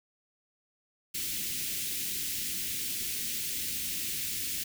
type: band-stop noise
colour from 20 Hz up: white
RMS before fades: -34 dBFS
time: 1.14-4.64 s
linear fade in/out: 10 ms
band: 350 to 2100 Hz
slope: 24 dB/octave
effects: none